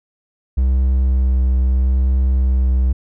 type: tone with vibrato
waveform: triangle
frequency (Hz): 64.4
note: C2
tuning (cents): -27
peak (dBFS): -10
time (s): 0.57-2.93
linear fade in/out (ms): 10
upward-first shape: sine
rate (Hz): 0.78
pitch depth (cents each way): 15
effects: none